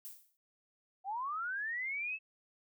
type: noise with exponential decay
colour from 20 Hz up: violet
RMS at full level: -43 dBFS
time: 0.05-0.37 s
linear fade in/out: 0 ms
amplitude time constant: 69 ms
type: linear sweep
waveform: sine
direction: up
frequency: 734 to 2642 Hz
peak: -35 dBFS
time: 1.04-2.19 s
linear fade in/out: 50 ms
effects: none